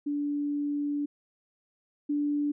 sine tone pair in turn, 290 / 291.8 Hz, D4 / D4, -22 / -11 cents, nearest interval unison, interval 11 cents, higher second, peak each -27 / -25 dBFS, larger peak second, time 0.06-1.06 / 2.09-2.52 s, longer first, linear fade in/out 10 ms, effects none

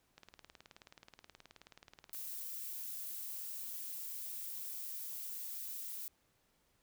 click train, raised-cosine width 0.2 ms, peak -36 dBFS, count 38, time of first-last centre 0.18-2.148 s, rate 18.8 Hz
violet noise, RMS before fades -44 dBFS, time 2.13-6.08 s, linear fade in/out 0 ms
effects pink hiss -75 dBFS RMS until 6.82 s

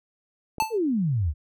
clicks, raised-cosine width 2 ms, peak -24 dBFS, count 2, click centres 0.583 / 0.623 s
square tone with exponential decay, 880 Hz, A5, in tune, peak -18 dBFS, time 0.6-0.78 s, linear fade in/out 1 ms, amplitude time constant 39 ms
sine exponential sweep, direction down, 493.9 to 68 Hz, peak -21 dBFS, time 0.7-1.34 s, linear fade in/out 50 ms
effects none

